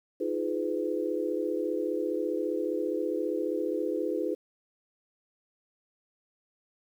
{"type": "chord", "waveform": "sine", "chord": "F half-diminished seventh", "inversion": "third", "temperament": "just", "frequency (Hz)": [314.3, 349.2, 419.1, 502.9], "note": ["Eb4", "F4", "Ab4", "Cb5"], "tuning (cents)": [18, 0, 16, 31], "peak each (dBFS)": -33, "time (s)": [0.2, 4.35], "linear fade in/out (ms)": 10, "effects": ["10-bit"]}